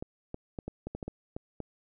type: clicks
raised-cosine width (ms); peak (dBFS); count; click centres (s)
2; -23; 10; 0.025 / 0.344 / 0.588 / 0.68 / 0.87 / 0.95 / 1.028 / 1.08 / 1.365 / 1.603
effects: none